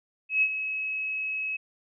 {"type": "tone with ADSR envelope", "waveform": "sine", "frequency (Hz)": 2568, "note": "E7", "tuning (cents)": -46, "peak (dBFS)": -18, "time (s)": [0.29, 1.57], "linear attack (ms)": 130, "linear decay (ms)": 60, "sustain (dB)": -10, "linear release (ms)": 11, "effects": []}